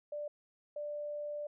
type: tone pair in turn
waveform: sine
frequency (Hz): 590 / 590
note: D5 / D5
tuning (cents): +8 / +8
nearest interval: unison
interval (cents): 0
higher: neither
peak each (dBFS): -37 / -37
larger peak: neither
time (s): 0.12-0.28 / 0.76-1.47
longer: second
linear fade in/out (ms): 5
effects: none